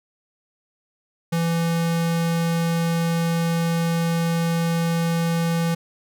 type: tone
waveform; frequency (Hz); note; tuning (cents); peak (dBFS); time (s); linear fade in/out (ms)
square; 167.2; E3; +25; -20; 1.32-5.75; 10
effects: none